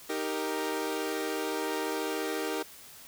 sawtooth chord, Eb major, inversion none, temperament equal, 311.1 / 392 / 466.2 Hz, Eb4 / G4 / Bb4, 0 / 0 / 0 cents, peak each -31 dBFS, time 0.09-2.63 s, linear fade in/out 10 ms, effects white hiss -50 dBFS RMS until 3.07 s

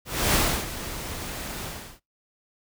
pink noise with ADSR envelope, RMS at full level -20 dBFS, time 0.05-2 s, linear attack 290 ms, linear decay 310 ms, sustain -14 dB, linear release 350 ms, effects noise-tail reverb RT60 0.2 s tail -24 dB re dry

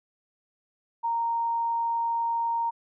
sine tone, 928 Hz, A#5, 8 cents flat, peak -24 dBFS, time 1.03-2.71 s, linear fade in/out 20 ms, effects none

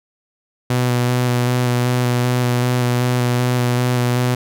sawtooth tone with vibrato, 123.47 Hz, B2, in tune, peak -11 dBFS, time 0.7-4.35 s, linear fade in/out 5 ms, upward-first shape square, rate 2.6 Hz, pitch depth 13 cents each way, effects none

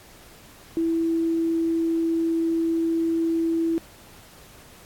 sine tone, 329.6 Hz, E4, in tune, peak -20 dBFS, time 0.77-3.78 s, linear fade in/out 0 ms, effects pink hiss -49 dBFS RMS until 4.85 s + AAC 64 kbps

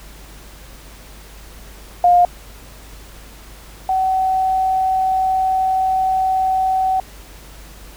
sine tone pair in turn, 708 / 756.5 Hz, F5 / F#5, +23 / +38 cents, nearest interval minor second, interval 115 cents, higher second, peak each -8 / -14 dBFS, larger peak first, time 2.04-2.25 / 3.89-7 s, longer second, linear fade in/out 2 ms, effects added 50 Hz sine -39 dBFS peak until 7.96 s + pink hiss -42 dBFS RMS until 7.96 s

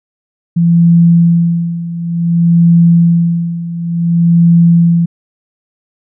sine tone with tremolo, 169.5 Hz, E3, 49 cents sharp, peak -3 dBFS, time 0.56-5.06 s, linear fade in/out 10 ms, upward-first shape sine, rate 0.56 Hz, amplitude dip 80%, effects none

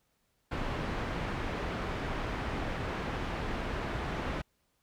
pink low-pass noise, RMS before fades -35 dBFS, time 0.51-4.42 s, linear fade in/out 10 ms, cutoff 2200 Hz, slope 12 dB/octave, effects pink hiss -75 dBFS RMS until 4.82 s

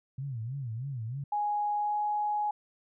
sine tone with vibrato, 124.7 Hz, B2, 17 cents sharp, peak -33 dBFS, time 0.18-1.24 s, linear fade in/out 5 ms, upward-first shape sine, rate 3.2 Hz, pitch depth 220 cents each way
sine tone with pitch glide, 830.6 to 836.4 Hz, G#5 to G#5, 0 to +12 cents, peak -27 dBFS, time 1.32-2.51 s, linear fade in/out 5 ms, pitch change +12 cents, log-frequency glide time 1.76-1.97 s
effects none

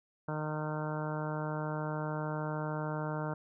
harmonic tone, 153.3 Hz, D#3, 25 cents flat, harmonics 1 / 2 / 3 / 4 / 5 / 6 / 7 / 8 / 9 / 10, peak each -36 / -42 / -43 / -41 / -47 / -43 / -48 / -50 / -45 / -50 dBFS, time 0.28-3.34 s, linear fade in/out 5 ms, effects none

